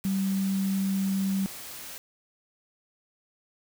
sine tone in noise, 193.5 Hz, G3, 22 cents flat, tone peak -24 dBFS, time 0.05-1.46 s, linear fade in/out 0 ms, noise white, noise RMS -41 dBFS, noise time 0.04-1.98 s, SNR +14 dB, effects none

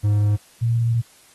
triangle / sine tone pair in turn, 103.83 / 116.55 Hz, G#2 / A#2, 0 / 0 cents, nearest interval major second, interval 200 cents, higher second, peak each -13 / -16 dBFS, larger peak first, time 0.03-0.37 / 0.61-1.02 s, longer second, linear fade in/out 20 ms, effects white hiss -52 dBFS RMS until 1.34 s + AAC 32 kbps

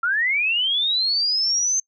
sine linear sweep, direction up, 1347 to 6320 Hz, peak -18 dBFS, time 0.03-1.8 s, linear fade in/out 5 ms, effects noise-tail reverb RT60 0.1 s tail -25 dB re dry

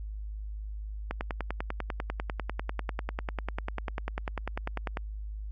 click train, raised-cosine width 0.5 ms, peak -17 dBFS, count 40, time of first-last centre 1.11-4.971 s, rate 10.1 Hz, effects added 52 Hz sine -35 dBFS peak until 5.51 s + AAC 48 kbps

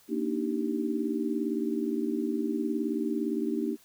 sine chord, Eb major seventh, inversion second, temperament just, 233.3 / 291.7 / 311.1 / 388.9 Hz, Bb3 / D4 / Eb4 / G4, +2 / -12 / 0 / -14 cents, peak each -32 / -33 / -32 / -34 dBFS, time 0.08-3.77 s, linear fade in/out 50 ms, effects white hiss -60 dBFS RMS until 3.84 s

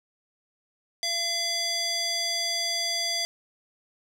square tone with band-pass filter, 680 Hz, F5, 46 cents flat, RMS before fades -28 dBFS, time 1.03-3.25 s, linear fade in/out 0 ms, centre 4900 Hz, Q 2.4, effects none

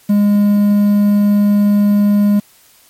triangle tone with quantisation, 205.1 Hz, G#3, 21 cents flat, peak -6 dBFS, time 0.09-2.4 s, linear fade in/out 10 ms, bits 6, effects white hiss -48 dBFS RMS until 2.89 s + MP3 64 kbps

